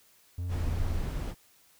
triangle tone with vibrato, 85.6 Hz, F2, 34 cents flat, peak -29 dBFS, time 0.38-0.99 s, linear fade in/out 5 ms, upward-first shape sine, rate 2.8 Hz, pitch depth 74 cents each way
brown noise, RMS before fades -32 dBFS, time 0.48-1.35 s, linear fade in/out 50 ms
effects white hiss -62 dBFS RMS until 1.79 s

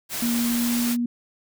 white noise, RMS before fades -29 dBFS, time 0.09-0.97 s, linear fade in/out 50 ms
sine tone with pitch glide, 236.4 to 239.4 Hz, A#3 to A#3, +24 to +46 cents, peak -21 dBFS, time 0.22-1.06 s, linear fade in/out 5 ms, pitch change +22 cents, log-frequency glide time 0.38-0.83 s
effects none

